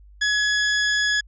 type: tone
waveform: sawtooth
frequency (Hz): 1687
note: G#6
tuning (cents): +27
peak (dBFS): -15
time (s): 0.21-1.21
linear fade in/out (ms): 10
effects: added 50 Hz sine -45 dBFS peak until 1.27 s + resampled to 16000 Hz